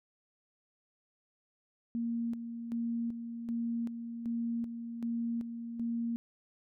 sine tone with tremolo, 233.1 Hz, A#3, in tune, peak -31 dBFS, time 1.95-6.16 s, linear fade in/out 0 ms, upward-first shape square, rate 1.3 Hz, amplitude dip 55%, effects none

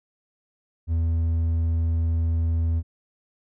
sine tone with hard clipping, 82.41 Hz, E2, in tune, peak -21 dBFS, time 0.87-2.83 s, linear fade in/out 50 ms, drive 3 dB, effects none

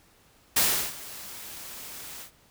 white noise with ADSR envelope, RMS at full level -21 dBFS, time 0.56-2.31 s, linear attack 8 ms, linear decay 360 ms, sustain -20 dB, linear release 94 ms, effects pink hiss -60 dBFS RMS until 2.5 s

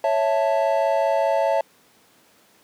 triangle chord, A major, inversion first, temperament equal, 554.4 / 659.3 / 880 Hz, C#5 / E5 / A5, 0 / 0 / 0 cents, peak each -20 / -19 / -22 dBFS, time 0.04-1.61 s, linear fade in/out 2 ms, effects pink hiss -56 dBFS RMS until 2.63 s + high-pass 200 Hz 12 dB/octave

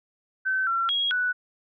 sine tone with pitch steps, 1533 / 1359 / 3296 / 1482 Hz, G6 / F6 / G#7 / F#6, -39 / -48 / -14 / +2 cents, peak -22 dBFS, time 0.45-1.33 s, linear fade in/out 20 ms, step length 220 ms, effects none

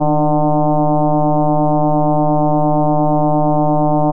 sine tone with frequency modulation, 297.7 Hz, D4, 24 cents sharp, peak -10 dBFS, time 0-4.12 s, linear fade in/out 20 ms, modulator 151 Hz, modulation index 3.8, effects none

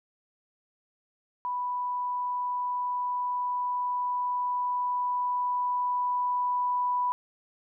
sine tone with level ramp, 987.8 Hz, B5, in tune, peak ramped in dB -28 to -24 dBFS, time 1.45-7.12 s, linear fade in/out 0 ms, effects none

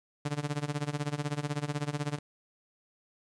sawtooth tone with tremolo, 146.5 Hz, D3, 4 cents flat, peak -24 dBFS, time 0.25-2.19 s, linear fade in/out 5 ms, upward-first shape sine, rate 16 Hz, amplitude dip 90%, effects resampled to 22050 Hz + 10-bit

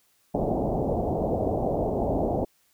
white low-pass noise, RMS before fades -26 dBFS, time 0.34-2.45 s, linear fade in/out 10 ms, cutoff 750 Hz, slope 48 dB/octave, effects white hiss -66 dBFS RMS until 2.73 s

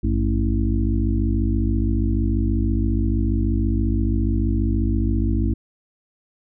harmonic tone with a mistuned harmonic, 54.7 Hz, A1, 9 cents flat, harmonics 1 / 2 / 4 / 5 / 6, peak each -20 / -23 / -26 / -27 / -28 dBFS, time 0.03-5.54 s, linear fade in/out 10 ms, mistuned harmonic 2, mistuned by -140 cents, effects none

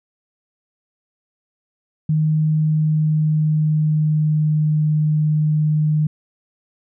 sine tone with pitch glide, 155.1 to 152.88 Hz, D#3 to D#3, -5 to -30 cents, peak -14 dBFS, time 2.09-6.07 s, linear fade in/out 5 ms, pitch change -25 cents, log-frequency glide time 2.51-4.78 s, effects none

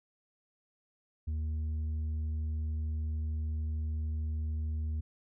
sine tone with tanh clipping, 77.78 Hz, D#2, in tune, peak -32 dBFS, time 1.27-5.01 s, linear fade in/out 10 ms, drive 4 dB, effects none

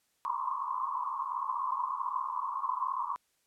pink band-pass noise, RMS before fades -34 dBFS, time 0.25-3.16 s, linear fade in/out 0 ms, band 990 to 1100 Hz, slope 96 dB/octave, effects white hiss -74 dBFS RMS until 3.46 s + low-pass 12000 Hz 12 dB/octave

